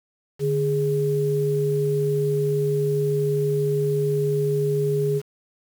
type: tone pair together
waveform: sine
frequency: 146.83 / 414.4 Hz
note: D3 / G#4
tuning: 0 / -4 cents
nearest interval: octave + tritone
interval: 1796 cents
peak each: -23 / -21 dBFS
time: 0.39-5.22 s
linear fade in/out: 50 ms
effects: 7-bit